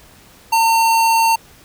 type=tone; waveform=square; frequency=908 Hz; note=A#5; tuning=46 cents flat; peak=-12 dBFS; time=0.52-1.36 s; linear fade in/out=10 ms; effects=pink hiss -46 dBFS RMS until 1.64 s